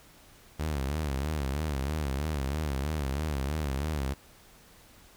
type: tone with vibrato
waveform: sawtooth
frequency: 72.2 Hz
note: D2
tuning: 29 cents flat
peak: -25 dBFS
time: 0.59-4.14 s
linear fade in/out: 10 ms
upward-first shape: sine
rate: 3.1 Hz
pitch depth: 150 cents each way
effects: pink hiss -56 dBFS RMS until 5.16 s